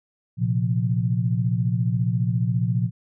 sine chord, Bb suspended second, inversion none, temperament just, 116.54 / 131.11 / 174.81 Hz, Bb2 / C3 / F3, 0 / +4 / +2 cents, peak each -22 / -25 / -25 dBFS, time 0.37-2.91 s, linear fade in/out 50 ms, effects none

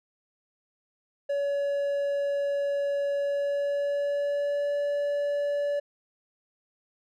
triangle tone with pitch glide, 566 to 575.6 Hz, C#5 to D5, +36 to -35 cents, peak -23 dBFS, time 1.29-5.8 s, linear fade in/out 10 ms, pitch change +29 cents, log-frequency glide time 3.16-4.75 s, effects none

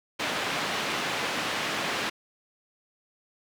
white band-pass noise, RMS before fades -30 dBFS, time 0.19-2.1 s, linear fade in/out 10 ms, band 140 to 2800 Hz, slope 12 dB/octave, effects none

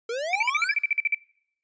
square exponential sweep, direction up, 446.3 to 1754 Hz, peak -28 dBFS, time 0.09-0.74 s, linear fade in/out 5 ms
sine tone bursts, 2326 Hz, D7, 17 cents flat, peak -19 dBFS, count 12, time 0.33-1.146 s, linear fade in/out 2 ms, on 24 ms, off 48 ms
effects noise-tail reverb RT60 0.7 s tail -24 dB re dry + resampled to 16000 Hz

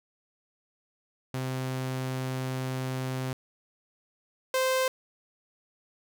sawtooth tone pair in turn, 130 / 520 Hz, C3 / C5, -11 / -11 cents, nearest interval 2 octaves, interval 2400 cents, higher second, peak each -26 / -20 dBFS, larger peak second, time 1.34-3.33 / 4.54-4.88 s, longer first, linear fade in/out 2 ms, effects none

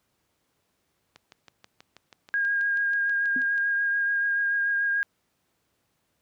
click train, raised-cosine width 0.2 ms, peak -29 dBFS, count 16, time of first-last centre 1.16-3.579 s, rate 6.2 Hz
sine tone with vibrato, 1624 Hz, G#6, 39 cents flat, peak -22 dBFS, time 2.34-5.03 s, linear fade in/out 0 ms, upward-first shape triangle, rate 6.9 Hz, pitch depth 19 cents each way
sine tone with exponential decay, 256.7 Hz, C4, 33 cents flat, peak -28 dBFS, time 3.36-3.47 s, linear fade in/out 2 ms, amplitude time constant 23 ms
effects pink hiss -73 dBFS RMS until 6.21 s + high-pass 80 Hz 12 dB/octave

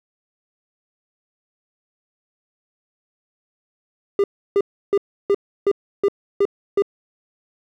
triangle tone bursts, 401 Hz, G4, 39 cents sharp, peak -11 dBFS, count 8, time 4.19-6.822 s, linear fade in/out 2 ms, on 49 ms, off 320 ms, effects none

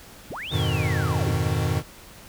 sine linear two-way sweep, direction up then down, 33.95 to 3688 to 33.95 Hz, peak -31 dBFS, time 0.3-1.35 s, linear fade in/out 0 ms, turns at 0.52 s
square chord, F half-diminished seventh, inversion none, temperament equal, 87.31 / 103.83 / 123.47 / 155.56 Hz, F2 / Ab2 / Cb3 / Eb3, 0 / 0 / 0 / 0 cents, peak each -28 dBFS, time 0.5-1.83 s, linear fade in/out 50 ms
effects pink hiss -46 dBFS RMS until 2.28 s

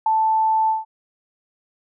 sine tone with ADSR envelope, 880 Hz, A5, in tune, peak -13 dBFS, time 0.06-0.85 s, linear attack 4 ms, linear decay 7 ms, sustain -2 dB, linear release 160 ms, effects none

